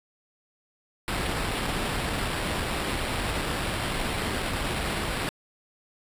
pink noise with sample-and-hold, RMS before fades -29 dBFS, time 1.08-5.29 s, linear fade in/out 0 ms, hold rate 6300 Hz, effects resampled to 32000 Hz

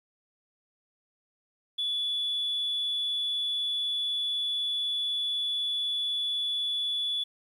sine tone, 3436 Hz, A7, 42 cents flat, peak -26 dBFS, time 1.78-7.24 s, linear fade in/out 10 ms, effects tanh soft clip ceiling -23 dBFS + 10-bit

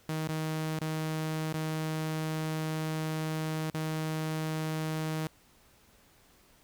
sawtooth tone with dropouts, 157.3 Hz, D#3, 19 cents sharp, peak -27 dBFS, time 0.09-5.27 s, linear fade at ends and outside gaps 2 ms, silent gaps 0.275-0.289 / 0.791-0.813 / 1.526-1.541 / 3.701-3.743 s, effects pink hiss -62 dBFS RMS until 6.63 s

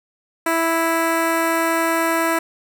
10% pulse tone with notch filter, 329.6 Hz, E4, in tune, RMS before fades -19 dBFS, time 0.46-2.39 s, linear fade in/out 5 ms, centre 4800 Hz, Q 1.6, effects none

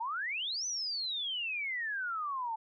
sine exponential two-way sweep, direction up then down, 868 to 6130 to 868 Hz, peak -33 dBFS, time 0-2.56 s, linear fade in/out 10 ms, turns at 0.66 s, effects none

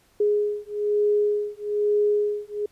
sine beating tone pair, 415.3 / 416.4 Hz, G#4 / G#4, 0 / +5 cents, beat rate 1.1 Hz, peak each -23 / -23 dBFS, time 0.2-2.66 s, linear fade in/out 5 ms, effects pink hiss -61 dBFS RMS until 2.71 s + resampled to 32000 Hz

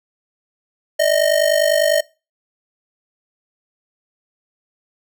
square ring-modulated tone, 616 Hz, D#5, 17 cents flat, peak -11 dBFS, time 0.99-2.01 s, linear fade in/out 10 ms, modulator 25 Hz, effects noise-tail reverb RT60 0.3 s tail -22 dB re dry

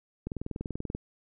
click train, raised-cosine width 3 ms, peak -21 dBFS, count 15, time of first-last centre 0.27-0.95 s, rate 20.6 Hz, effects none

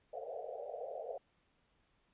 pink band-pass noise, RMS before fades -44 dBFS, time 0.13-1.18 s, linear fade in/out 5 ms, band 450 to 740 Hz, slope 96 dB/octave, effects pink hiss -75 dBFS RMS until 2.13 s + resampled to 8000 Hz

